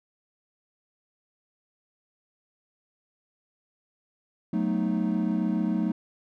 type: chord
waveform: triangle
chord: B dominant seventh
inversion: second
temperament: equal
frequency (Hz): 185 / 220 / 246.9 / 311.1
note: F#3 / A3 / B3 / D#4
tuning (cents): 0 / 0 / 0 / 0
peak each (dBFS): -26 / -25 / -31 / -28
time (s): 4.53-5.92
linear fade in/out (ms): 5
effects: tanh soft clip ceiling -12 dBFS